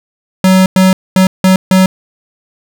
square tone bursts at uneven times, 187.5 Hz, F#3, 23 cents sharp, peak -5 dBFS, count 5, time 0.44-0.66 / 0.76-0.93 / 1.16-1.27 / 1.44-1.56 / 1.71-1.86 s, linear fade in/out 2 ms, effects none

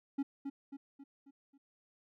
triangle tone with echo, 277.2 Hz, C#4, in tune, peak -29 dBFS, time 0.18-0.23 s, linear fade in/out 10 ms, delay 270 ms, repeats 5, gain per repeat -6 dB, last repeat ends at 1.58 s, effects none

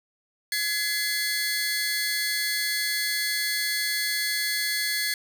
sawtooth tone cluster, 1690 / 2044 / 4420 Hz, G#6 / C7 / C#8, +30 / -41 / -6 cents, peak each -26 dBFS, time 0.52-5.14 s, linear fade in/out 2 ms, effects none

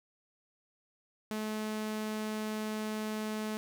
sawtooth tone, 215.4 Hz, A3, 37 cents flat, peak -30 dBFS, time 1.31-3.57 s, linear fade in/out 0 ms, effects none

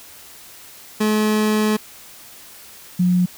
30% pulse / sine tone pair in turn, 214 / 179.71 Hz, A3 / F3, -48 / +50 cents, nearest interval minor third, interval 302 cents, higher first, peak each -13 dBFS, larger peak neither, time 1-1.77 / 2.99-3.26 s, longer first, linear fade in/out 10 ms, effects white hiss -42 dBFS RMS until 3.37 s

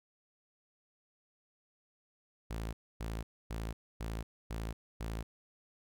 sawtooth tone bursts, 55.5 Hz, A1, 16 cents sharp, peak -33 dBFS, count 6, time 2.5-5.23 s, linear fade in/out 10 ms, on 230 ms, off 270 ms, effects none

